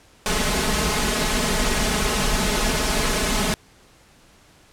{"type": "noise with comb filter", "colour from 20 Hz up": "pink", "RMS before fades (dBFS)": -21, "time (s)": [0.26, 3.54], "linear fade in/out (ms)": 0, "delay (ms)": 4.7, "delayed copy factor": 0.8, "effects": ["pink hiss -53 dBFS RMS until 4.72 s", "low-pass 10000 Hz 12 dB/octave"]}